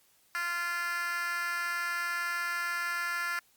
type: tone with high-pass filter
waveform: 10% pulse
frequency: 346.6 Hz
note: F4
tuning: 13 cents flat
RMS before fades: -33 dBFS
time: 0.35-3.39 s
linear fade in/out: 0 ms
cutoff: 1500 Hz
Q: 2.9
effects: white hiss -66 dBFS RMS until 3.56 s + Opus 48 kbps